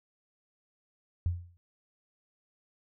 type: tone with exponential decay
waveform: sine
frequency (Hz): 87.31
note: F2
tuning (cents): 0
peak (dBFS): -23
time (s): 1.26-1.57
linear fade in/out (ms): 0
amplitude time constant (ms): 66
effects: none